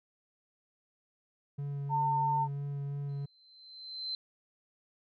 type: tone with vibrato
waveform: triangle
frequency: 141.5 Hz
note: C#3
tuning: 36 cents sharp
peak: -32 dBFS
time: 1.58-3.26 s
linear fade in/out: 10 ms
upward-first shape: sine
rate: 3 Hz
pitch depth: 11 cents each way
type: tone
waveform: sine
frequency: 903 Hz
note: A5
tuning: 45 cents sharp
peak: -27 dBFS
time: 1.89-2.48 s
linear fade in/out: 50 ms
type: tone with exponential growth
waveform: sine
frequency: 4086 Hz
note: C8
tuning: 42 cents flat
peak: -32 dBFS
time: 3.09-4.15 s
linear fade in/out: 1 ms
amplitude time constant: 230 ms
effects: none